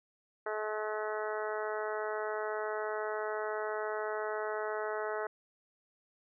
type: harmonic tone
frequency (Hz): 214.1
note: A3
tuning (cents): -47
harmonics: 2 / 3 / 4 / 5 / 6 / 7 / 8 / 9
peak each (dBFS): -37 / -39 / -42 / -45 / -43 / -43 / -49 / -48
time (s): 0.46-5.27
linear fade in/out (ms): 5
effects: none